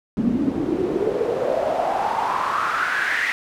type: noise with band-pass filter sweep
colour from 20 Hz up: pink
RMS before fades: -22 dBFS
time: 0.17-3.32 s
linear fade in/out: 0 ms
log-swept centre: 220 to 2000 Hz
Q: 5.8
effects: none